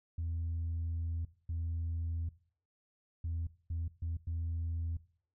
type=tone bursts at uneven times; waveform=sine; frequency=83 Hz; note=E2; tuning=12 cents sharp; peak=-32 dBFS; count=6; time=0.18-1.25 / 1.49-2.29 / 3.24-3.47 / 3.7-3.88 / 4.02-4.17 / 4.27-4.97 s; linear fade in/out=5 ms; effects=noise-tail reverb RT60 0.5 s tail -19 dB re dry + tanh soft clip ceiling -31 dBFS